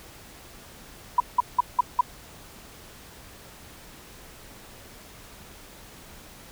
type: tone bursts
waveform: sine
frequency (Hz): 984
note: B5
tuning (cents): -7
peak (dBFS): -14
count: 5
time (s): 1.18-2.01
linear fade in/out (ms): 5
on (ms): 22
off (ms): 180
effects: pink hiss -47 dBFS RMS until 6.51 s